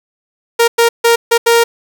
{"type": "tone bursts at uneven times", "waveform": "sawtooth", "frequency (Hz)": 466.2, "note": "A#4", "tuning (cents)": 0, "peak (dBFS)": -3, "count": 5, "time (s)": [[0.59, 0.68], [0.78, 0.89], [1.04, 1.16], [1.31, 1.38], [1.46, 1.64]], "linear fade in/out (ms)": 10, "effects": ["7-bit"]}